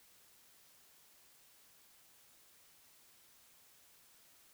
silence, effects white hiss -65 dBFS RMS until 4.53 s

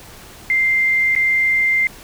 sine tone with dropouts, 2093 Hz, C7, in tune, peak -13 dBFS, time 0.5-1.87 s, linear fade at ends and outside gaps 1 ms, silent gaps 1.151-1.162 s, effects pink hiss -40 dBFS RMS until 2.03 s

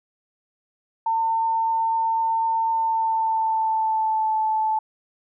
sine tone with pitch glide, 902 to 872.8 Hz, A5 to A5, +43 to -14 cents, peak -19 dBFS, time 1.06-4.79 s, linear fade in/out 5 ms, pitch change -57 cents, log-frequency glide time 2.69-4.34 s, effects none

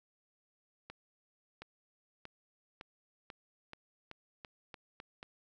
accelerating click train, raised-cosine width 0.3 ms, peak -30 dBFS, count 11, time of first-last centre 0.9-5.229 s, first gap 720 ms, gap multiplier 0.88, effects none

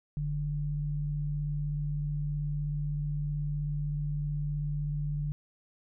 sine tone pair together, 43.65 / 146.83 Hz, F1 / D3, 0 / 0 cents, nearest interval octave + major sixth, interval 2100 cents, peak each -36 / -30 dBFS, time 0.17-5.32 s, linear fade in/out 0 ms, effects none

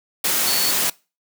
sine tone in noise, 4435 Hz, C#8, in tune, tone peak -22 dBFS, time 0.47-0.71 s, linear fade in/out 5 ms, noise white, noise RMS -20 dBFS, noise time 0.24-0.9 s, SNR -5 dB, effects noise-tail reverb RT60 0.3 s tail -23 dB re dry + high-pass 150 Hz 12 dB/octave

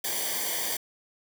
white noise with comb filter, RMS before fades -30 dBFS, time 0.04-0.77 s, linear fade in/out 5 ms, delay 0.75 ms, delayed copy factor -0.85, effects none

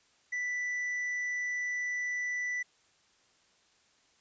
triangle tone with tanh clipping, 1976 Hz, B6, in tune, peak -32 dBFS, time 0.32-2.63 s, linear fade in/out 10 ms, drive 8 dB, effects white hiss -67 dBFS RMS until 4.2 s + resampled to 16000 Hz

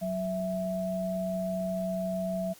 sine tone pair together, 185 / 659.3 Hz, F#3 / E5, 0 / 0 cents, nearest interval octave + minor seventh, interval 2200 cents, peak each -32 / -31 dBFS, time 0.01-2.54 s, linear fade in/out 20 ms, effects white hiss -54 dBFS RMS until 2.59 s + Opus 48 kbps

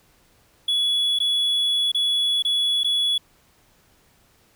triangle tone with dropouts, 3390 Hz, G#7, 35 cents sharp, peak -17 dBFS, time 0.68-3.18 s, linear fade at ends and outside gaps 5 ms, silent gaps 1.189-1.201 / 1.918-1.946 / 2.424-2.449 / 2.834-2.844 s, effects pink hiss -59 dBFS RMS until 4.55 s

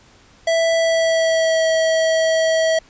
square tone with pitch glide, 659.3 to 645.7 Hz, E5 to E5, 0 to -36 cents, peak -15 dBFS, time 0.47-2.79 s, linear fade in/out 5 ms, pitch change -36 cents, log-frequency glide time 0.74-1.67 s, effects pink hiss -50 dBFS RMS until 2.89 s + resampled to 16000 Hz

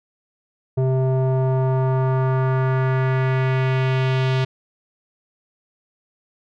square tone with low-pass filter sweep, 130.81 Hz, C3, in tune, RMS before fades -19 dBFS, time 0.77-4.45 s, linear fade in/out 10 ms, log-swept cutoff 540 to 3600 Hz, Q 1.6, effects none

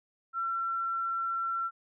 sine tone, 1354 Hz, E6, 46 cents sharp, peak -29 dBFS, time 0.33-1.71 s, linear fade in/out 50 ms, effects none

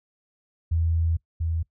sine tone pair in turn, 82.41 / 81.94 Hz, E2 / E2, 0 / -10 cents, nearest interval unison, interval 10 cents, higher first, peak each -20 / -23 dBFS, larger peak first, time 0.71-1.17 / 1.4-1.63 s, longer first, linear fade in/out 10 ms, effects noise-tail reverb RT60 0.1 s tail -21 dB re dry

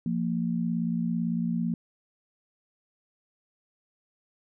sine tone pair together, 172.9 / 230.8 Hz, F3 / A#3, -17 / -17 cents, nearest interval perfect fourth, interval 500 cents, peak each -28 dBFS, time 0.06-1.74 s, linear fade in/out 2 ms, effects none

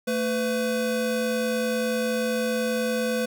square tone pair together, 223.8 / 502.4 Hz, A3 / B4, +30 / +30 cents, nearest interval octave + major second, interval 1400 cents, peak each -28 / -26 dBFS, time 0.07-3.26 s, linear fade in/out 10 ms, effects none

